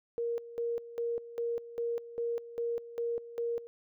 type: tone with tremolo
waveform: sine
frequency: 469 Hz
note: A#4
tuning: 11 cents sharp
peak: -30 dBFS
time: 0.18-3.67 s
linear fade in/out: 0 ms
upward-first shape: square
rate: 2.5 Hz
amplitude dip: 80%
effects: none